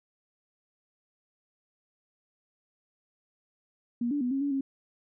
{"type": "tone with pitch steps", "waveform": "sine", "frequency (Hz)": [238.5, 289.4, 247, 271.7, 284.2, 271.3], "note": ["A#3", "D4", "B3", "C#4", "C#4", "C#4"], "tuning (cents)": [40, -25, 0, -35, 43, -37], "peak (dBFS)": -26, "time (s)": [4.01, 4.61], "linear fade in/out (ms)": 5, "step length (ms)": 100, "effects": []}